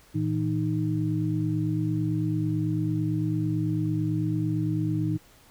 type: tone cluster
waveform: sine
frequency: 112.4 / 161.4 / 309.7 Hz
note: A2 / E3 / D#4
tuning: +37 / -36 / -8 cents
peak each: -28 dBFS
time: 0.14-5.18 s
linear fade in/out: 20 ms
effects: pink hiss -56 dBFS RMS until 5.5 s